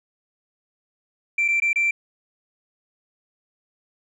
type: tone with dropouts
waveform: sine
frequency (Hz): 2349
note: D7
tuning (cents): 0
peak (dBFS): -16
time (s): 1.38-1.91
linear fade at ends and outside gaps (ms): 5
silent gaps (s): 1.481-1.484 / 1.601-1.62 / 1.731-1.758
effects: tanh soft clip ceiling -15 dBFS